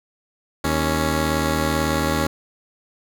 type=tone pair together; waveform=10% pulse; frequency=78.24 / 277.2 Hz; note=D#2 / C#4; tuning=+10 / 0 cents; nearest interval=octave + minor seventh; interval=2190 cents; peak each=-13 / -14 dBFS; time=0.64-2.27 s; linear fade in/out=5 ms; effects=none